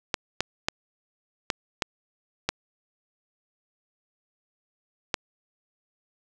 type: clicks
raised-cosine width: 0.2 ms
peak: -6 dBFS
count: 7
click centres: 0.142 / 0.406 / 0.685 / 1.502 / 1.822 / 2.49 / 5.142 s
effects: none